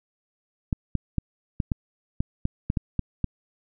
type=clicks; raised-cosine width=5 ms; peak=-11 dBFS; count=11; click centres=0.728 / 0.953 / 1.183 / 1.602 / 1.718 / 2.205 / 2.454 / 2.701 / 2.772 / 2.993 / 3.243 s; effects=none